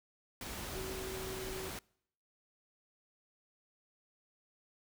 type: tone in noise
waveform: sine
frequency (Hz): 378.2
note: F#4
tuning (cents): +38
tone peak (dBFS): -42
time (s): 0.75-1.69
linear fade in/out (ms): 2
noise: pink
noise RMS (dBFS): -43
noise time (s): 0.41-1.79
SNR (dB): -2
effects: noise-tail reverb RT60 0.7 s tail -26 dB re dry